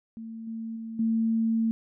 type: tone with level steps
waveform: sine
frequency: 225.3 Hz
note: A3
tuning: 41 cents sharp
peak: -36 / -32 / -34 / -22 dBFS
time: 0.17-1.71 s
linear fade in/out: 0 ms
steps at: 0.47 / 0.76 / 0.99 s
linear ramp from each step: 5 ms
effects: none